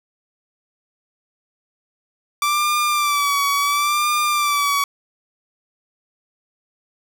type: tone with vibrato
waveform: sawtooth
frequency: 1165 Hz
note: D6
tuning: 14 cents flat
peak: -13 dBFS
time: 2.42-4.84 s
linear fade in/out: 2 ms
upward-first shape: sine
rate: 0.72 Hz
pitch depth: 54 cents each way
effects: none

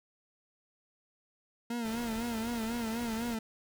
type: tone with vibrato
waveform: 40% pulse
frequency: 230 Hz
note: A#3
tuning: 23 cents flat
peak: -32 dBFS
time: 1.7-3.39 s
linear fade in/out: 5 ms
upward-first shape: sine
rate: 4 Hz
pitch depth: 74 cents each way
type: noise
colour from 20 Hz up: pink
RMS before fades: -45 dBFS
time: 1.84-3.36 s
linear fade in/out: 20 ms
effects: none

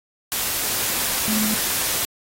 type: tone in noise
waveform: sine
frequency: 215.2 Hz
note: A3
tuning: 38 cents flat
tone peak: -22 dBFS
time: 1.28-1.54 s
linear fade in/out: 0 ms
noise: white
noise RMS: -23 dBFS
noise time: 0.32-2.05 s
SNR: -2 dB
effects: AAC 48 kbps

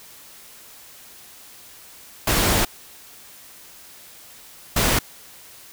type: noise bursts at uneven times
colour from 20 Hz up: pink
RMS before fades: -19 dBFS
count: 2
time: 2.27-2.65 / 4.76-4.99 s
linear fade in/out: 5 ms
effects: white hiss -45 dBFS RMS until 5.72 s

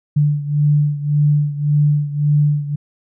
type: beating tone pair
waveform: sine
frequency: 146.83 / 148.63 Hz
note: D3 / D3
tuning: 0 / +21 cents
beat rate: 1.8 Hz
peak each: -14 / -18 dBFS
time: 0.16-2.76 s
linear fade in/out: 10 ms
effects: none

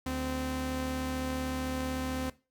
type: tone pair together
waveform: sawtooth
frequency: 73.6 / 258.6 Hz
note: D2 / C4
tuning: +4 / -20 cents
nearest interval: octave + minor seventh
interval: 2176 cents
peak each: -33 / -29 dBFS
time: 0.06-2.3 s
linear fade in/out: 5 ms
effects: noise-tail reverb RT60 0.3 s tail -18 dB re dry

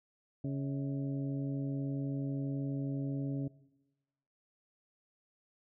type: harmonic tone with a mistuned harmonic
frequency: 138.59 Hz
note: C#3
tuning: in tune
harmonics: 1 / 2 / 3 / 4 / 5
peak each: -35 / -37 / -49 / -50 / -52 dBFS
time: 0.44-3.48 s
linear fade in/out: 5 ms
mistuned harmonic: 5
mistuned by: -120 cents
effects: noise-tail reverb RT60 1.0 s tail -20 dB re dry

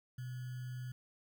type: tone with sample-and-hold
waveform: sine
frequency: 125.5 Hz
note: B2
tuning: 28 cents sharp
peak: -40 dBFS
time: 0.18-0.92 s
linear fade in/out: 5 ms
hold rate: 1575 Hz
effects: none

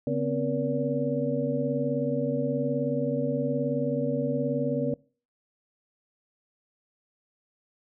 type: tone cluster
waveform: sine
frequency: 141.5 / 246.4 / 265.3 / 475.6 / 572 Hz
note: C#3 / B3 / C4 / A#4 / D5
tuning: +36 / -4 / +24 / +35 / -46 cents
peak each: -31 dBFS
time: 0.07-4.94 s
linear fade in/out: 2 ms
effects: noise-tail reverb RT60 0.4 s tail -24 dB re dry

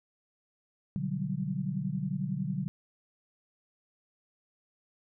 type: chord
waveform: sine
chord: G major seventh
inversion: first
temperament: equal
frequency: 123.47 / 146.83 / 185 / 196 Hz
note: B2 / D3 / F#3 / G3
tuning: 0 / 0 / 0 / 0 cents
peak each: -40 / -34 / -34 / -37 dBFS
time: 0.96-2.68 s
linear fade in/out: 0 ms
effects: none

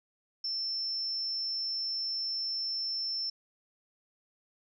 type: tone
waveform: sine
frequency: 5350 Hz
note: E8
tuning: 25 cents sharp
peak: -31 dBFS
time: 0.44-3.3 s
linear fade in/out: 5 ms
effects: none

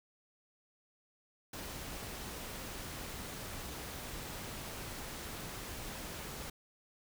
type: noise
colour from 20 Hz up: pink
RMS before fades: -44 dBFS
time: 1.53-6.5 s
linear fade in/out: 5 ms
effects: none

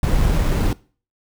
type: noise with sample-and-hold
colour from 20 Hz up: brown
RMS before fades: -17 dBFS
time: 0.03-0.73 s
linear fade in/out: 2 ms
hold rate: 8820 Hz
effects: noise-tail reverb RT60 0.4 s tail -21 dB re dry

